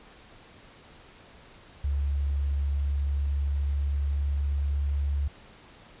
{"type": "tone with pitch glide", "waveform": "sine", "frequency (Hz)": [70.5, 71.11], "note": ["C#2", "C#2"], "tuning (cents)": [30, 45], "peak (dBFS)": -24, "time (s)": [1.84, 5.28], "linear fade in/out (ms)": 5, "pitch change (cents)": 15, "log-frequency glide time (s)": [2.66, 4.97], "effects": ["pink hiss -52 dBFS RMS until 6 s", "resampled to 8000 Hz"]}